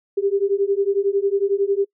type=beating tone pair; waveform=sine; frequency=392 / 403 Hz; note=G4 / G4; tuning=0 / +48 cents; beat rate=11 Hz; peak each=-20 dBFS; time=0.17-1.85 s; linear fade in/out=10 ms; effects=noise-tail reverb RT60 0.1 s tail -24 dB re dry